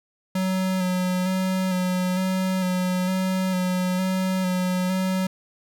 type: tone with vibrato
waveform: square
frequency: 185 Hz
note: F#3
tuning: in tune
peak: -22 dBFS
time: 0.35-5.27 s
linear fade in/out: 5 ms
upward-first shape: square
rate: 1.1 Hz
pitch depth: 21 cents each way
effects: none